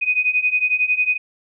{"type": "beating tone pair", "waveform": "sine", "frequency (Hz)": [2488, 2499], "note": ["D#7", "D#7"], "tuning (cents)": [-1, 7], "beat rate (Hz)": 11, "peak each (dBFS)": [-20, -18], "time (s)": [0.01, 1.18], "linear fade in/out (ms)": 20, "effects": []}